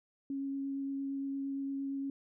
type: tone with vibrato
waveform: sine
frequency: 274.7 Hz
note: C#4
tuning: 16 cents flat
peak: -34 dBFS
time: 0.3-2.1 s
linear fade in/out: 2 ms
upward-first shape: triangle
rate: 8.7 Hz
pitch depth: 10 cents each way
effects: none